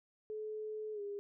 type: tone with pitch glide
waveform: sine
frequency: 430 to 405.9 Hz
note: A4 to G#4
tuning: -40 to -40 cents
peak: -39 dBFS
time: 0.3-1.19 s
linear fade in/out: 0 ms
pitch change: -100 cents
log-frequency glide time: 0.93-1.01 s
effects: none